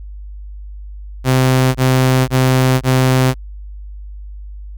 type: tone bursts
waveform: sawtooth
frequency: 129.6 Hz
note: C3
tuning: 16 cents flat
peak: -6 dBFS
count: 4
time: 1.24-3.343 s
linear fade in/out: 50 ms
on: 510 ms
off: 21 ms
effects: added 50 Hz sine -28 dBFS peak until 4.77 s